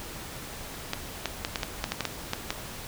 clicks, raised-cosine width 0.2 ms, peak -10 dBFS, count 11, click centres 0.934 / 1.257 / 1.449 / 1.558 / 1.632 / 1.841 / 1.92 / 2.007 / 2.053 / 2.334 / 2.505 s, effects pink hiss -40 dBFS RMS until 2.87 s

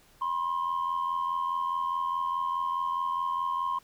sine tone pair together, 980.2 / 1065 Hz, B5 / C6, -13 / +30 cents, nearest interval minor second, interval 143 cents, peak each -31 / -27 dBFS, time 0.21-3.79 s, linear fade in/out 10 ms, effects tanh soft clip ceiling -23 dBFS + pink hiss -60 dBFS RMS until 3.83 s

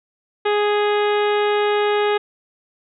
harmonic tone, 415.3 Hz, G#4, in tune, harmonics 1 / 2 / 3 / 4 / 5 / 6 / 7 / 8 / 9, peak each -17 / -23 / -27 / -29 / -31 / -33 / -34 / -35 / -36 dBFS, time 0.45-2.18 s, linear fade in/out 10 ms, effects none

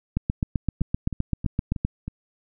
two click trains, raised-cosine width 5 ms, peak -18 / -10 dBFS, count 5 / 14, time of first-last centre 0.81-2.08 / 0.17-1.85 s, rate 3.15 / 7.74 Hz, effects none

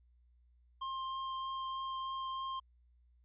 square tone with vibrato, 1059 Hz, C6, 21 cents sharp, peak -38 dBFS, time 0.81-2.6 s, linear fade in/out 10 ms, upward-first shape triangle, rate 3.2 Hz, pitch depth 9 cents each way, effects added 60 Hz sine -64 dBFS peak until 3.24 s + resampled to 8000 Hz

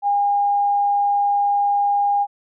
sine tone, 811 Hz, G#5, 41 cents flat, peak -15 dBFS, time 0.02-2.27 s, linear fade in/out 50 ms, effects none

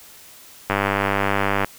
click train, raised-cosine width 0.5 ms, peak -4 dBFS, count 95, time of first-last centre 0.7-1.646 s, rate 99.4 Hz, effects white hiss -45 dBFS RMS until 1.78 s

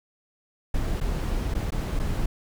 brown noise with dropouts, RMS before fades -26 dBFS, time 0.74-2.26 s, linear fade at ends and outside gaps 5 ms, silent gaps 1.003-1.01 / 1.541-1.549 / 1.706-1.72 / 1.993-1.997 s, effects none

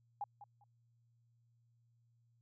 sine tone with echo, 818 Hz, G#5, 26 cents flat, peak -37 dBFS, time 0.21-0.24 s, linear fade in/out 2 ms, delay 200 ms, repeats 2, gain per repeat -13 dB, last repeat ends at 0.64 s, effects added 117 Hz sine -70 dBFS peak until 2.41 s

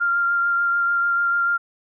sine tone with vibrato, 1392 Hz, F6, 6 cents flat, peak -17 dBFS, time 0-1.58 s, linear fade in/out 20 ms, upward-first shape sine, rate 6.8 Hz, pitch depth 13 cents each way, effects none

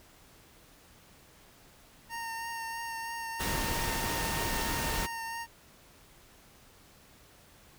25% pulse tone with vibrato, 918 Hz, A#5, 27 cents flat, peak -32 dBFS, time 2.09-5.47 s, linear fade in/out 50 ms, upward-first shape triangle, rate 3.1 Hz, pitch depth 18 cents each way
pink noise, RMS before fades -33 dBFS, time 3.39-5.07 s, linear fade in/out 20 ms
effects pink hiss -58 dBFS RMS until 7.78 s

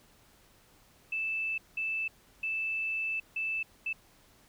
sine tone bursts at uneven times, 2637 Hz, E7, in tune, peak -30 dBFS, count 5, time 1.12-1.58 / 1.77-2.08 / 2.43-3.2 / 3.36-3.63 / 3.86-3.93 s, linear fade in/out 5 ms, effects pink hiss -62 dBFS RMS until 4.48 s

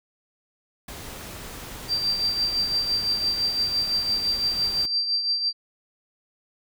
pink noise, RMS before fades -38 dBFS, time 0.88-4.86 s, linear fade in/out 5 ms
sine tone with tremolo, 4699 Hz, D8, in tune, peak -19 dBFS, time 1.88-5.53 s, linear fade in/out 50 ms, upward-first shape triangle, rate 5.9 Hz, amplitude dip 60%
effects none

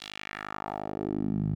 10% pulse tone with band-pass filter sweep, 51.5 Hz, G#1, 14 cents flat, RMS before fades -33 dBFS, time 0-1.55 s, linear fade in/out 10 ms, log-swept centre 4000 to 130 Hz, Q 2.3, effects none

